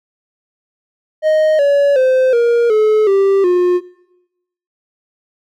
triangle tone with pitch steps, 622.3 / 567.4 / 517.3 / 471.6 / 430 / 392 / 357.4 Hz, D#5 / C#5 / C5 / A#4 / A4 / G4 / F4, 0 / +40 / -20 / +20 / -40 / 0 / +40 cents, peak -7 dBFS, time 1.22-3.81 s, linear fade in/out 50 ms, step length 370 ms, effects noise-tail reverb RT60 0.9 s tail -20 dB re dry

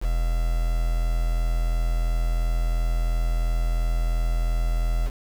triangle tone with quantisation, 41.45 Hz, E1, 10 cents sharp, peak -18 dBFS, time 0-5.11 s, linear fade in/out 50 ms, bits 6, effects none

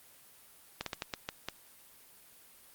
slowing click train, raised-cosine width 0.2 ms, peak -17 dBFS, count 7, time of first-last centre 0.81-1.486 s, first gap 53 ms, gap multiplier 1.3, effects white hiss -58 dBFS RMS until 2.74 s + Opus 32 kbps

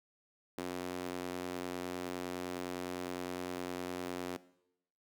sawtooth tone with high-pass filter, 89.8 Hz, F2, 49 cents sharp, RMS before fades -40 dBFS, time 0.58-4.37 s, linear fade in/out 0 ms, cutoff 300 Hz, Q 1.6, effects noise-tail reverb RT60 0.8 s tail -19 dB re dry

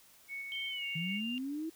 sine tone with tremolo, 2217 Hz, C#7, in tune, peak -38 dBFS, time 0.28-1.21 s, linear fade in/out 50 ms, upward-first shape square, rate 3.7 Hz, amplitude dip 25%
sine tone with pitch glide, 3136 to 2794 Hz, G7 to F7, 0 to 0 cents, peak -38 dBFS, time 0.52-1.38 s, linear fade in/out 0 ms, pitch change -200 cents, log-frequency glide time 0.69-0.85 s
sine linear sweep, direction up, 155.56 to 329.6 Hz, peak -35 dBFS, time 0.95-1.7 s, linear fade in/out 10 ms
effects white hiss -61 dBFS RMS until 1.75 s

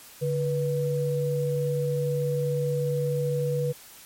sine tone pair together, 144.93 / 487.5 Hz, D3 / B4, -23 / -23 cents, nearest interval octave + major sixth, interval 2100 cents, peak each -26 dBFS, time 0.21-3.73 s, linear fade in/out 20 ms, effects white hiss -48 dBFS RMS until 4.05 s + MP3 64 kbps

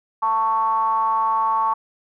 triangle ring-modulated tone, 110 Hz, A2, in tune, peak -12 dBFS, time 0.22-1.74 s, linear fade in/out 10 ms, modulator 1000 Hz, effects none

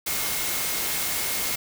sine tone in noise, 2148 Hz, C7, 45 cents sharp, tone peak -38 dBFS, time 0.06-1.56 s, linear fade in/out 10 ms, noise white, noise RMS -27 dBFS, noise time 0.06-1.56 s, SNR -14 dB, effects none

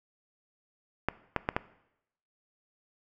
clicks, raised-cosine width 0.5 ms, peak -11 dBFS, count 4, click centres 1.086 / 1.363 / 1.489 / 1.565 s, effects noise-tail reverb RT60 0.8 s tail -18 dB re dry

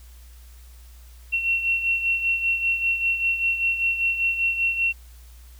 sine beating tone pair, 2721 / 2726.1 Hz, F7 / F7, -46 / -42 cents, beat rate 5.1 Hz, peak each -21 / -28 dBFS, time 1.32-4.93 s, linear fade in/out 20 ms, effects added 60 Hz sine -43 dBFS peak until 5.59 s + white hiss -55 dBFS RMS until 5.59 s

